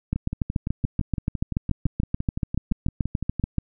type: two click trains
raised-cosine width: 5 ms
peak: -10 / -14 dBFS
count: 25 / 20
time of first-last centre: 0.13-3.583 / 0.16-3.397 s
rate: 6.95 / 5.87 Hz
effects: none